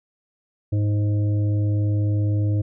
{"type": "harmonic tone", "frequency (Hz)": 103.83, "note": "G#2", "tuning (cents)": 0, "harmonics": [1, 3, 5, 6], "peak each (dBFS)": [-18, -29, -37, -43], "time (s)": [0.72, 2.62], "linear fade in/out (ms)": 10, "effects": []}